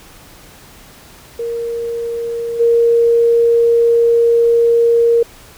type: tone with level steps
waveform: sine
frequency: 466.8 Hz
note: A#4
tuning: 2 cents sharp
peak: -18 / -8 dBFS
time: 1.39-5.23 s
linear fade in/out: 5 ms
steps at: 2.59 s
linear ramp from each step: 20 ms
effects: pink hiss -41 dBFS RMS until 5.57 s